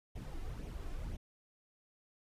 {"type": "noise with flanger", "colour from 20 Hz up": "brown", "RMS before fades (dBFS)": -42, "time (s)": [0.15, 1.17], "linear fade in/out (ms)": 10, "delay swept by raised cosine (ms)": [0.32, 2.92], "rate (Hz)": 2, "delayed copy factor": 0.55, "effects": ["resampled to 32000 Hz"]}